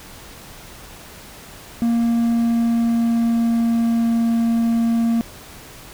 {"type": "tone with pitch glide", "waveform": "triangle", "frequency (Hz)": [233.1, 230.7], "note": ["A#3", "A#3"], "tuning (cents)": [0, -18], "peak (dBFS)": -13, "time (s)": [1.82, 5.21], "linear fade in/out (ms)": 0, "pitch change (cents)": -18, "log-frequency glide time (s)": [2.05, 4.33], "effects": ["pink hiss -40 dBFS RMS until 5.93 s"]}